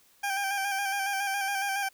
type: tone with vibrato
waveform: 20% pulse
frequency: 791 Hz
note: G5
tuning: 15 cents sharp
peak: -23 dBFS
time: 0.23-1.89 s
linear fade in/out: 10 ms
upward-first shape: square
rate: 7.2 Hz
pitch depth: 30 cents each way
effects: white hiss -62 dBFS RMS until 1.93 s